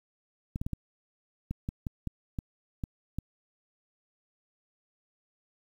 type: clicks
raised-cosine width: 5 ms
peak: -20 dBFS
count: 11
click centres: 0.559 / 0.615 / 0.665 / 0.733 / 1.51 / 1.689 / 1.868 / 2.073 / 2.388 / 2.838 / 3.186 s
effects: 9-bit